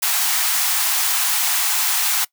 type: high-pass noise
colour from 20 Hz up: white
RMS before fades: -19 dBFS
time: 0.02-2.25 s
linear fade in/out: 10 ms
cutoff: 700 Hz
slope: 96 dB/octave
effects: noise-tail reverb RT60 0.1 s tail -22 dB re dry